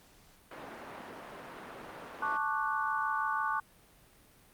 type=band-pass noise; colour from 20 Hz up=white; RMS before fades=-46 dBFS; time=0.51-2.37 s; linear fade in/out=2 ms; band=190 to 1200 Hz; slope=12 dB/octave
type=chord; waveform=sine; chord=D major seventh; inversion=second; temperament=equal; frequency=880 / 1108.7 / 1174.7 / 1480 Hz; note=A5 / C#6 / D6 / F#6; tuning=0 / 0 / 0 / 0 cents; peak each=-35 dBFS; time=2.22-3.6 s; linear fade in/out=5 ms
effects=pink hiss -61 dBFS RMS until 4.53 s + Opus 48 kbps